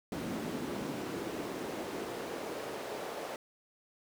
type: noise with high-pass filter sweep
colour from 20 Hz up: brown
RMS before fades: -39 dBFS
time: 0.12-3.36 s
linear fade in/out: 2 ms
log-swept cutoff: 220 to 530 Hz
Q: 1.5
effects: none